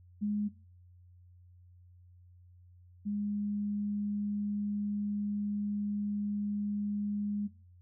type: tone pair in turn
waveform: sine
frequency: 207.7 / 205.7 Hz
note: G#3 / G#3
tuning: 0 / -16 cents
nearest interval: unison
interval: 16 cents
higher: first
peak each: -29 / -31 dBFS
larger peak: first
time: 0.21-0.49 / 3.05-7.48 s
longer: second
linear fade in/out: 20 ms
effects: noise-tail reverb RT60 0.4 s tail -19 dB re dry + added 89 Hz sine -55 dBFS peak until 7.81 s